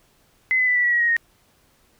sine tone with pitch steps, 2041 / 2014 / 1987.5 / 1961.3 / 1935.4 / 1909.8 / 1884.6 / 1859.8 Hz, C7 / B6 / B6 / B6 / B6 / A#6 / A#6 / A#6, -44 / +33 / +10 / -13 / -36 / +41 / +18 / -5 cents, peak -16 dBFS, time 0.51-1.166 s, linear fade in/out 0 ms, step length 82 ms, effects pink hiss -60 dBFS RMS until 1.99 s

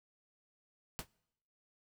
pink noise with exponential decay, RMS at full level -36 dBFS, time 0.99-1.07 s, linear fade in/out 0 ms, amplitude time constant 17 ms, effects noise-tail reverb RT60 0.8 s tail -25 dB re dry

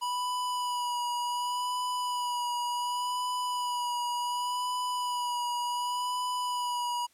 square tone with vibrato, 980 Hz, B5, 14 cents flat, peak -30 dBFS, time 0.01-7.07 s, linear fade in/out 20 ms, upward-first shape sine, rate 0.68 Hz, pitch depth 24 cents each way, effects white hiss -66 dBFS RMS until 7.13 s + low-pass 12000 Hz 12 dB/octave

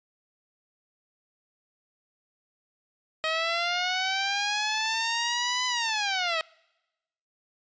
10% pulse linear two-way sweep, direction up then down, 630 to 1007 to 630 Hz, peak -17 dBFS, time 3.24-6.41 s, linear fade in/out 0 ms, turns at 5.66 s, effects noise-tail reverb RT60 1.0 s tail -26 dB re dry + resampled to 16000 Hz

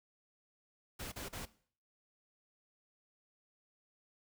pink noise bursts, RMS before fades -44 dBFS, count 3, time 0.99-1.456 s, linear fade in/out 10 ms, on 130 ms, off 38 ms, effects noise-tail reverb RT60 0.5 s tail -18 dB re dry

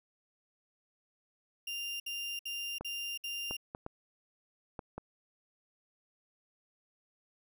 35% pulse tone bursts, 2794 Hz, F7, in tune, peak -35 dBFS, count 5, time 1.67-3.568 s, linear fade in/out 5 ms, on 330 ms, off 62 ms
clicks, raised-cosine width 1 ms, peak -26 dBFS, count 6, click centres 2.81 / 3.51 / 3.749 / 3.864 / 4.792 / 4.98 s
effects none

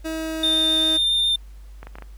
30% pulse tone with pitch glide, 320.1 to 317.7 Hz, D#4 to D#4, +49 to +36 cents, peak -23 dBFS, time 0.04-0.98 s, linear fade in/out 20 ms, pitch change -13 cents, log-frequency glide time 0.15-0.67 s
triangle tone with vibrato, 3612 Hz, A7, 45 cents sharp, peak -16 dBFS, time 0.43-1.36 s, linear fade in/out 5 ms, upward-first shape triangle, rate 7.4 Hz, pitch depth 10 cents each way
clicks, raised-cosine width 0.5 ms, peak -23 dBFS, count 5, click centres 1.83 / 1.87 / 1.955 / 1.985 / 2.023 s
effects added 50 Hz sine -38 dBFS peak until 2.17 s + pink hiss -58 dBFS RMS until 2.17 s

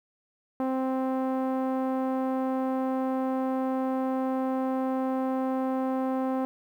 sawtooth tone with low-pass filter, 261.6 Hz, C4, in tune, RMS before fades -28 dBFS, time 0.6-6.45 s, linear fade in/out 0 ms, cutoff 900 Hz, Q 1.3, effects 10-bit

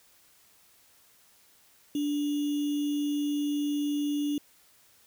sine tone with sample-and-hold, 291.4 Hz, D4, 13 cents flat, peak -26 dBFS, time 1.95-4.38 s, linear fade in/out 2 ms, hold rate 3150 Hz, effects white hiss -61 dBFS RMS until 5.06 s

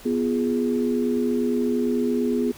sine chord, F diminished, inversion second, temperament equal with one note detuned, 246.9 / 346.6 / 415.3 Hz, Cb4 / F4 / Ab4, 0 / -13 / 0 cents, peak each -22 / -28 / -25 dBFS, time 0.05-2.52 s, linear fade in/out 10 ms, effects pink hiss -45 dBFS RMS until 2.57 s

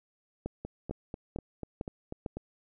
two click trains, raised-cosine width 2 ms, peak -21 / -24 dBFS, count 5 / 8, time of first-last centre 0.46-2.262 / 0.65-2.37 s, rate 2.22 / 4.07 Hz, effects none

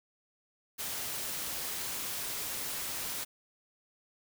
white noise, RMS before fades -37 dBFS, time 0.78-3.25 s, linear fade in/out 20 ms, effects none

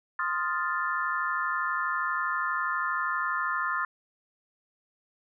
sine chord, F dominant seventh, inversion second, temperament equal, 1046.5 / 1244.5 / 1396.9 / 1760 Hz, C6 / Eb6 / F6 / A6, 0 / 0 / 0 / 0 cents, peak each -32 dBFS, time 0.19-3.85 s, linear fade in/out 2 ms, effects none

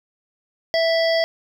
harmonic tone with a mistuned harmonic, 659.3 Hz, E5, in tune, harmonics 1 / 3 / 5 / 7 / 8, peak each -17 / -25 / -30 / -28 / -30 dBFS, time 0.74-1.24 s, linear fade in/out 0 ms, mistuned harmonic 7, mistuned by +16 cents, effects 8-bit

